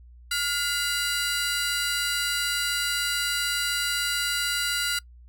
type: tone cluster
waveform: 30% pulse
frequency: 1420 / 2028 / 3960 / 4753 Hz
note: F6 / B6 / B7 / D8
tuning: +28 / +45 / +4 / +20 cents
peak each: -25 / -31 / -28 / -29 dBFS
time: 0.31-4.99 s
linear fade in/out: 5 ms
effects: noise-tail reverb RT60 0.1 s tail -24 dB re dry + added 60 Hz sine -46 dBFS peak until 5.28 s